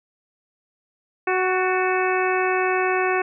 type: harmonic tone with a mistuned harmonic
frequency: 371.5 Hz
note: F#4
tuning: 7 cents sharp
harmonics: 1 / 2 / 3 / 4 / 5 / 6 / 7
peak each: -22 / -25 / -27 / -28 / -29 / -30 / -30 dBFS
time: 1.27-3.22 s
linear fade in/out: 5 ms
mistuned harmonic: 5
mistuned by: -49 cents
effects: none